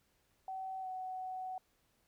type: tone with pitch glide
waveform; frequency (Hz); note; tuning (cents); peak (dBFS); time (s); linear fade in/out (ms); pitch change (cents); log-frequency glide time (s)
sine; 760 to 746.5; F#5 to F#5; +46 to +15; -39; 0.48-1.58; 2; -31; 0.81-0.87
effects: pink hiss -75 dBFS RMS until 2.07 s